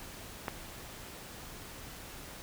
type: click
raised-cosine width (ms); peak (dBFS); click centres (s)
0.5; -18; 0.482
effects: pink hiss -47 dBFS RMS until 2.42 s